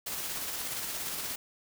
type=noise with tremolo; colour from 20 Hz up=white; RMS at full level=-35 dBFS; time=0.06-1.36 s; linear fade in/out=10 ms; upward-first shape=square; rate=17 Hz; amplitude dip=25%; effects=none